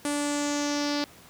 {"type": "tone with low-pass filter sweep", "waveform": "sawtooth", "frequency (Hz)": 290.7, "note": "D4", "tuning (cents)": -18, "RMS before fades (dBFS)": -28, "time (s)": [0.05, 1.04], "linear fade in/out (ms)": 0, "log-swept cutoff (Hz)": [9500, 4700], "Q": 3.9, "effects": ["pink hiss -51 dBFS RMS until 1.29 s", "high-pass 80 Hz 12 dB/octave"]}